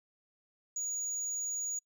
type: tone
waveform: sine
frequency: 6810 Hz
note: G#8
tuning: 42 cents sharp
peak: -31 dBFS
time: 0.76-1.79 s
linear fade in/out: 5 ms
effects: noise-tail reverb RT60 0.1 s tail -25 dB re dry + tanh soft clip ceiling -32 dBFS